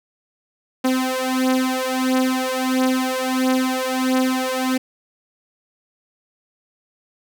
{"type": "beating tone pair", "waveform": "sawtooth", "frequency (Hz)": [257.5, 259], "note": ["C4", "C4"], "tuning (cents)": [-28, -17], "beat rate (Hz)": 1.5, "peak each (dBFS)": -17, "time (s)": [0.84, 4.78], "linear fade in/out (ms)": 10, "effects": []}